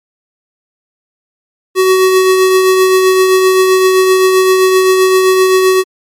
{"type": "tone with tremolo", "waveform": "square", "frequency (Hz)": 375.1, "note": "F#4", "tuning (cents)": 24, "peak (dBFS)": -5, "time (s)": [1.75, 5.84], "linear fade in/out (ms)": 50, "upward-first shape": "triangle", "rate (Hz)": 7.7, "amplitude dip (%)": 35, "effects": ["MP3 64 kbps"]}